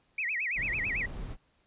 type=tone with vibrato; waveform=sine; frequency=2210 Hz; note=C#7; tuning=6 cents flat; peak=-29 dBFS; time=0.18-1.06 s; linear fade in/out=5 ms; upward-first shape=sine; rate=9 Hz; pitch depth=290 cents each way
type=noise; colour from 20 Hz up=brown; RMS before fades=-39 dBFS; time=0.55-1.37 s; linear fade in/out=50 ms
effects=pink hiss -70 dBFS RMS until 1.66 s + resampled to 8000 Hz

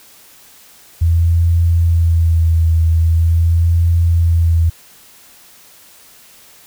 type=tone with vibrato; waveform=sine; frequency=83.1 Hz; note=E2; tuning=15 cents sharp; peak=-9 dBFS; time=1.01-4.7 s; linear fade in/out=10 ms; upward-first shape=sine; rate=0.43 Hz; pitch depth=31 cents each way; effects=white hiss -44 dBFS RMS until 6.66 s

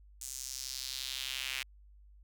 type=tone with high-pass filter sweep; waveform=sawtooth; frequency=131.6 Hz; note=C3; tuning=10 cents sharp; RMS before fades=-40 dBFS; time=0.21-1.63 s; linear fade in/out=5 ms; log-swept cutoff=7400 to 2400 Hz; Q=2.3; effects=added 50 Hz sine -55 dBFS peak until 2.23 s

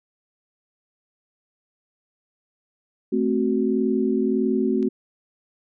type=chord; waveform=sine; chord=F# diminished; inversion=first; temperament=equal with one note detuned; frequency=220 / 261.6 / 372.1 Hz; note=A3 / C4 / F#4; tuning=0 / 0 / +10 cents; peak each=-23 dBFS; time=3.12-4.89 s; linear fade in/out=10 ms
type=click; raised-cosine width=0.2 ms; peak=-28 dBFS; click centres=4.828 s
effects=none

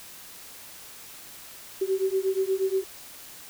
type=beating tone pair; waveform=sine; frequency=378.3 / 386.7 Hz; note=F#4 / G4; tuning=+38 / -24 cents; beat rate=8.4 Hz; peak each=-26 dBFS; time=1.81-2.84 s; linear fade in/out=10 ms; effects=white hiss -45 dBFS RMS until 3.49 s

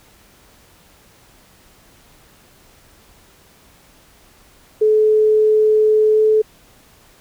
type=tone with pitch glide; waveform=sine; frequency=430.5 to 433.2 Hz; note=A4 to A4; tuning=-38 to -27 cents; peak=-10 dBFS; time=4.81-6.42 s; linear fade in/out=10 ms; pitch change=+11 cents; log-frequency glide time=6.13-6.2 s; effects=pink hiss -50 dBFS RMS until 7.2 s

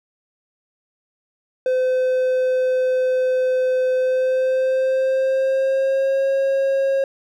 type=tone with pitch glide; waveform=triangle; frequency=512 to 542.4 Hz; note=C5 to C#5; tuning=-38 to -38 cents; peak=-14 dBFS; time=1.66-7.04 s; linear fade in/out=2 ms; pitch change=+100 cents; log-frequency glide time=3.95-6.28 s; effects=none

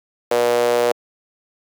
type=tone with high-pass filter; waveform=sawtooth; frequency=120.2 Hz; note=B2; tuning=46 cents flat; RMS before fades=-17 dBFS; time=0.31-0.92 s; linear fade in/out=5 ms; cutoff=520 Hz; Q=5.7; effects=Opus 48 kbps

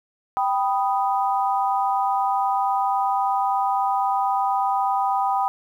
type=chord; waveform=sine; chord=G augmented; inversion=none; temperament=equal; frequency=784 / 987.8 / 1244.5 Hz; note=G5 / B5 / D#6; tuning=0 / 0 / 0 cents; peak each=-21 / -24 / -27 dBFS; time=0.37-5.48 s; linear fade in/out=0 ms; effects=9-bit

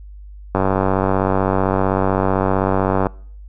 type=click train; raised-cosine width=1 ms; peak=-3 dBFS; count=242; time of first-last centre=0.55-3.068 s; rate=95.7 Hz; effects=noise-tail reverb RT60 0.6 s tail -25 dB re dry + added 50 Hz sine -34 dBFS peak until 3.48 s

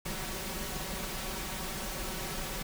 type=noise with comb filter; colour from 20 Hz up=pink; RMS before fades=-37 dBFS; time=0.05-2.63 s; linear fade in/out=10 ms; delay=5.3 ms; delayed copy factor=+0.7; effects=none

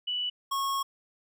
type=tone pair in turn; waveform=sine / square; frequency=2960 / 1095.4 Hz; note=F#7 / C#6; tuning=0 / -21 cents; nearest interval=octave + perfect fourth; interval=1721 cents; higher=first; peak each=-28 dBFS; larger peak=neither; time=0.07-0.3 / 0.51-0.83 s; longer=second; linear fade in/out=10 ms; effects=none

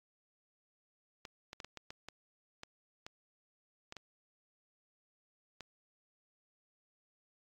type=clicks; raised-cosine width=0.2 ms; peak=-28 dBFS; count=12; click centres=1.252 / 1.531 / 1.602 / 1.646 / 1.773 / 1.905 / 2.086 / 2.634 / 3.065 / 3.924 / 3.967 / 5.607 s; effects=AAC 48 kbps

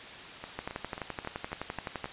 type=two click trains; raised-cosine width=0.5 ms; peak=-19 / -24 dBFS; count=18 / 7; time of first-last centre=0.59-2.043 / 0.44-2.057 s; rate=11.7 / 3.71 Hz; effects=white hiss -44 dBFS RMS until 2.12 s + resampled to 8000 Hz

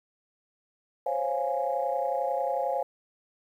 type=chord; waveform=sine; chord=Db major seventh; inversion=third; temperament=equal; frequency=523.3 / 554.4 / 698.5 / 830.6 Hz; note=C5 / Db5 / F5 / Ab5; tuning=0 / 0 / 0 / 0 cents; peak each=-31 dBFS; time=1.06-2.83 s; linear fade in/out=5 ms; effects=tanh soft clip ceiling -15 dBFS + 10-bit

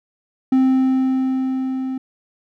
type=tone with level ramp; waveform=triangle; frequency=261.6 Hz; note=C4; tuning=in tune; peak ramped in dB=-9 to -20 dBFS; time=0.52-1.98 s; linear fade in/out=5 ms; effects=none

